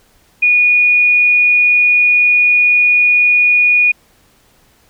sine tone, 2454 Hz, D#7, 25 cents flat, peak -7 dBFS, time 0.42-3.92 s, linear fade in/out 10 ms, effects pink hiss -52 dBFS RMS until 4.89 s

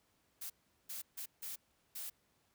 blue noise bursts at uneven times, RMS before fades -44 dBFS, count 5, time 0.41-0.5 / 0.89-1.02 / 1.17-1.26 / 1.42-1.56 / 1.95-2.1 s, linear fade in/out 10 ms, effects pink hiss -75 dBFS RMS until 2.54 s + high-pass 60 Hz 12 dB/octave

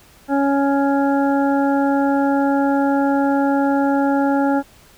harmonic tone, 278.3 Hz, C#4, 7 cents sharp, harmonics 1 / 2 / 3 / 5 / 6, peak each -16 / -22 / -21 / -28 / -34 dBFS, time 0.28-4.63 s, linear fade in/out 50 ms, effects pink hiss -49 dBFS RMS until 4.97 s

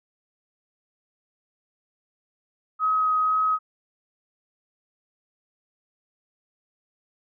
sine tone with vibrato, 1266 Hz, D#6, 30 cents sharp, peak -19 dBFS, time 2.79-3.59 s, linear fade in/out 50 ms, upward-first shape sine, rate 2 Hz, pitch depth 9 cents each way, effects none

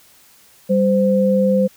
sine tone pair together, 196 / 516.6 Hz, G3 / C5, 0 / -22 cents, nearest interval octave + perfect fourth, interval 1678 cents, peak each -15 dBFS, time 0.69-1.68 s, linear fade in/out 20 ms, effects white hiss -50 dBFS RMS until 1.76 s

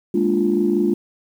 sine chord, Bb dominant seventh, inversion third, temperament equal, 207.7 / 233.1 / 293.7 / 349.2 Hz, Ab3 / Bb3 / D4 / F4, 0 / 0 / 0 / 0 cents, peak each -20 / -24 / -22 / -18 dBFS, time 0.14-0.94 s, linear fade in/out 5 ms, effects tanh soft clip ceiling -6 dBFS + 8-bit

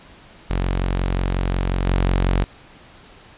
sawtooth tone with level steps, 45.53 Hz, F#1, 27 cents flat, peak -15 / -12 dBFS, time 0.5-2.44 s, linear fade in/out 0 ms, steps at 1.87 s, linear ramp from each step 2 ms, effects pink hiss -46 dBFS RMS until 3.37 s + resampled to 8000 Hz

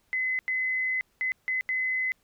sine tone bursts at uneven times, 2033 Hz, B6, 50 cents sharp, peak -25 dBFS, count 5, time 0.13-0.39 / 0.48-1.01 / 1.21-1.32 / 1.48-1.61 / 1.69-2.12 s, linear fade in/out 0 ms, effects pink hiss -69 dBFS RMS until 2.23 s

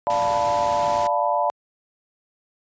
sine chord, B half-diminished seventh, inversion first, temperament equal, 587.3 / 698.5 / 880 / 987.8 Hz, D5 / F5 / A5 / B5, 0 / 0 / 0 / 0 cents, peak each -24 dBFS, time 0.07-1.5 s, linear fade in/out 0 ms
pink noise, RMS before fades -33 dBFS, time 0.1-1.07 s, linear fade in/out 0 ms
effects high-pass 80 Hz 12 dB/octave + resampled to 16000 Hz

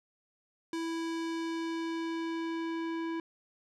square tone with low-pass filter sweep, 329.6 Hz, E4, in tune, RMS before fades -35 dBFS, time 0.73-3.2 s, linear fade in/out 2 ms, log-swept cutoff 7700 to 2400 Hz, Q 0.78, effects none

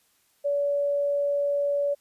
sine tone, 571 Hz, D5, 49 cents flat, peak -22 dBFS, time 0.44-1.95 s, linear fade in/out 20 ms, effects white hiss -66 dBFS RMS until 2 s + resampled to 32000 Hz

